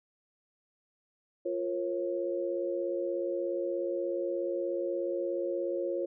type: chord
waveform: sine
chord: Bb minor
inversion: second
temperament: equal with one note detuned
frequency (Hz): 349.2 / 466.2 / 543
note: F4 / Bb4 / Db5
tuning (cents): 0 / 0 / -36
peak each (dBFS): -33 / -38 / -33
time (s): 1.45-6.06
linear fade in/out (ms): 10
effects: none